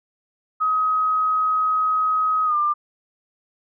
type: tone with pitch glide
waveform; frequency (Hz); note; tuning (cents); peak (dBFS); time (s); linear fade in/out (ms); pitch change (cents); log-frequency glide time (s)
sine; 1265 to 1194; D#6 to D6; +28 to +28; -17; 0.6-2.74; 20; -100; 2.45-2.56
effects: none